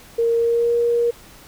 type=tone with pitch glide; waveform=sine; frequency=463.7 to 472.4 Hz; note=A#4 to A#4; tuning=-9 to +23 cents; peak=-15 dBFS; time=0.18-1.11 s; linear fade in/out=10 ms; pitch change=+32 cents; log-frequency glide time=0.36-0.74 s; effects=pink hiss -45 dBFS RMS until 1.47 s